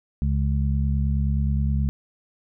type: harmonic tone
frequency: 69.5 Hz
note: C#2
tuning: 5 cents sharp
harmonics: 1 / 2 / 3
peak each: -21 / -25 / -29 dBFS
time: 0.22-1.89 s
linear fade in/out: 0 ms
effects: none